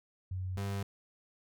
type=tone pair in turn; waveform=sine / 35% pulse; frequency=92.7 / 99.29 Hz; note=F#2 / G2; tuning=+4 / +23 cents; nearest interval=minor second; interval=119 cents; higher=second; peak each=-34 / -32 dBFS; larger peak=second; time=0.31-0.57 / 0.57-0.83 s; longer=neither; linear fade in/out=5 ms; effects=none